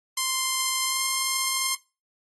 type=tone with pitch glide; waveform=5% pulse; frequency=1046.5 to 1056.8 Hz; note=C6 to C6; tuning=0 to +17 cents; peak=-12 dBFS; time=0.17-1.75 s; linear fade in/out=5 ms; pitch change=+17 cents; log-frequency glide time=0.85-1.02 s; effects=noise-tail reverb RT60 0.3 s tail -22 dB re dry + AAC 32 kbps